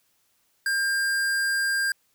square tone, 1600 Hz, G6, 35 cents sharp, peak -23 dBFS, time 0.66-1.92 s, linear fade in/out 2 ms, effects white hiss -68 dBFS RMS until 2.14 s

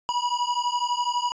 square beating tone pair, 966 / 978 Hz, B5 / B5, -39 / -17 cents, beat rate 12 Hz, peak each -27 dBFS, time 0.09-1.32 s, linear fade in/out 0 ms, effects resampled to 16000 Hz

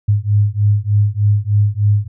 sine beating tone pair, 101.9 / 105.2 Hz, G#2 / G#2, -32 / +23 cents, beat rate 3.3 Hz, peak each -14 dBFS, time 0.08-2.08 s, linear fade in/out 10 ms, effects none

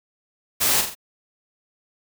white noise with echo, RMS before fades -20 dBFS, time 0.6-0.82 s, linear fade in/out 20 ms, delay 44 ms, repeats 3, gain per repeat -6 dB, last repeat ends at 0.952 s, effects none

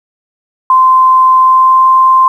sine tone with pitch glide, 1037 to 1044.8 Hz, C6 to C6, -16 to -3 cents, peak -3 dBFS, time 0.7-2.28 s, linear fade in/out 2 ms, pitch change +13 cents, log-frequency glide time 1.39-1.85 s, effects 7-bit

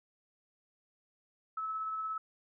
sine tone with tremolo, 1300 Hz, E6, 24 cents flat, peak -33 dBFS, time 1.57-2.18 s, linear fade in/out 5 ms, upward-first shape sine, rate 17 Hz, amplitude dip 25%, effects none

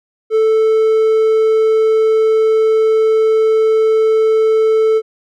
triangle tone, 440 Hz, A4, in tune, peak -7 dBFS, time 0.3-5.02 s, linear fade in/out 50 ms, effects none

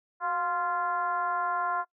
sine tone with frequency modulation, 1046.5 Hz, C6, in tune, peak -26 dBFS, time 0.2-1.85 s, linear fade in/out 50 ms, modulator 338 Hz, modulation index 1.2, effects noise-tail reverb RT60 0.1 s tail -22 dB re dry + high-pass 400 Hz 12 dB/octave

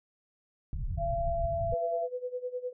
pink low-pass noise, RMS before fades -34 dBFS, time 0.73-1.74 s, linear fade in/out 2 ms, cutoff 150 Hz, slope 48 dB/octave
sine tone with pitch glide, 680 to 673.7 Hz, F5 to E5, -46 to +38 cents, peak -29 dBFS, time 0.97-2.08 s, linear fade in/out 50 ms, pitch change -16 cents, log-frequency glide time 1.26-1.5 s
sine tone with tremolo, 498.3 Hz, B4, 15 cents sharp, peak -30 dBFS, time 1.72-2.73 s, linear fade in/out 5 ms, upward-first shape sine, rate 9.8 Hz, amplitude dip 85%
effects none

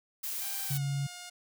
blue noise, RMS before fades -36 dBFS, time 0.23-0.78 s, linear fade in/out 10 ms
5% pulse tone with pitch glide, 786 to 712.5 Hz, G5 to F5, +4 to +34 cents, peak -31 dBFS, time 0.41-1.3 s, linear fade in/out 10 ms, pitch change -170 cents, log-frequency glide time 0.68-0.82 s
sine tone, 139.6 Hz, C#3, 13 cents sharp, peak -29 dBFS, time 0.7-1.07 s, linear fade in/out 10 ms
effects none

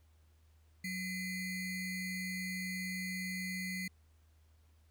square ring-modulated tone, 1108.7 Hz, C#6, in tune, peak -35 dBFS, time 0.84-3.88 s, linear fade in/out 5 ms, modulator 924 Hz, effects added 78 Hz sine -63 dBFS peak until 4.9 s + pink hiss -75 dBFS RMS until 4.9 s

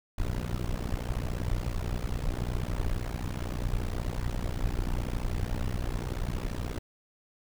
brown noise with amplitude modulation, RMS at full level -27 dBFS, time 0.18-6.79 s, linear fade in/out 5 ms, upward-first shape sine, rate 60.8 Hz, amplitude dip 100%, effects none

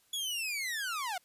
sawtooth linear sweep, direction down, 3414 to 690 Hz, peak -30 dBFS, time 0.13-1.18 s, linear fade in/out 5 ms, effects white hiss -68 dBFS RMS until 1.24 s + resampled to 32000 Hz

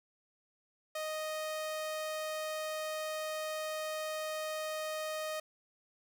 sawtooth tone, 622 Hz, D#5, 1 cent flat, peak -32 dBFS, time 0.95-5.4 s, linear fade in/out 5 ms, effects none

